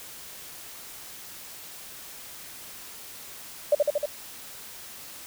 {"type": "tone with echo", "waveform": "sine", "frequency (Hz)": 587.3, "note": "D5", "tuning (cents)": 0, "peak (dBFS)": -15, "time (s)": [3.72, 3.75], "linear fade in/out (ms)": 5, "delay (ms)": 77, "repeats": 4, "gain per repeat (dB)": -2, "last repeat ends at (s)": 4.058, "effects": ["white hiss -43 dBFS RMS until 5.26 s"]}